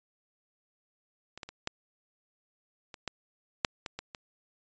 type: clicks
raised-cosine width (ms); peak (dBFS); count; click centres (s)
0.2; -26 / -22 / -26 / -14 / -26 / -16 / -6 / -19 / -20 / -23; 10; 1.376 / 1.432 / 1.49 / 1.674 / 2.942 / 3.077 / 3.648 / 3.862 / 3.99 / 4.148
effects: resampled to 16000 Hz